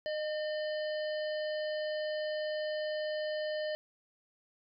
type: harmonic tone with a mistuned harmonic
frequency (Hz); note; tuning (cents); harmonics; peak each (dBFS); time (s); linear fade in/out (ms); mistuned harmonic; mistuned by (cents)
605; D#5; -49; 1 / 3 / 5 / 7 / 8; -33 / -43 / -47 / -50 / -51; 0.06-3.75; 0; 1; +23
effects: none